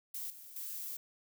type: noise with level steps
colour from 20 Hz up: violet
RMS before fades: -41 / -52 / -42 dBFS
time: 0.14-0.97 s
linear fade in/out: 5 ms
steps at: 0.3 / 0.56 s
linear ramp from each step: 2 ms
effects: none